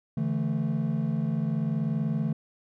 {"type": "chord", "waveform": "triangle", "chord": "D suspended second", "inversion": "none", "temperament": "equal with one note detuned", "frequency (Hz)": [144.23, 164.81, 220], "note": ["D3", "E3", "A3"], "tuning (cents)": [-31, 0, 0], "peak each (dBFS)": -27, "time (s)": [0.17, 2.33], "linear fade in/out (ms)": 5, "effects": ["tanh soft clip ceiling -16 dBFS"]}